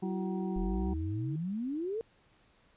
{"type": "harmonic tone", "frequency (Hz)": 189.1, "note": "F#3", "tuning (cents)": 38, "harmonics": [1, 2, 4, 5], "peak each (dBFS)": [-33, -40, -45, -51], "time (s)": [0.02, 0.94], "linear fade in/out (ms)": 10}
{"type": "tone with pitch glide", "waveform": "sine", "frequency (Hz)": [337.9, 319.1], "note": ["E4", "D#4"], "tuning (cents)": [43, 44], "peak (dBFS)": -38, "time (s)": [0.03, 1.36], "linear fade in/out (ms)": 5, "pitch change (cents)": -99, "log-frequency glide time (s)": [0.45, 0.98]}
{"type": "exponential sweep", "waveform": "sine", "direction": "up", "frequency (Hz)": [38.89, 466.2], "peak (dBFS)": -32, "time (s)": [0.56, 2.01], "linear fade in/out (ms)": 0}
{"effects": ["pink hiss -66 dBFS RMS until 2.76 s", "resampled to 8000 Hz"]}